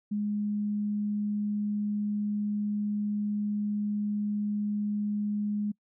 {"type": "tone", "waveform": "sine", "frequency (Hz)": 207.7, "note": "G#3", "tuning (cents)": 0, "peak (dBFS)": -27, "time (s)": [0.11, 5.72], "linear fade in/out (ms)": 10, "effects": ["noise-tail reverb RT60 0.1 s tail -25 dB re dry"]}